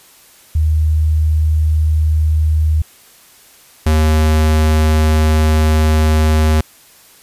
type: tone pair in turn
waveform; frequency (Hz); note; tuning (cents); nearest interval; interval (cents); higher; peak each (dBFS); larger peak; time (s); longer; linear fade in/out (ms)
sine / square; 77.78 / 77.78; D#2 / D#2; 0 / 0; unison; 0; neither; -10; neither; 0.55-2.82 / 3.86-6.61; second; 5
effects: white hiss -45 dBFS RMS until 7.22 s + resampled to 32000 Hz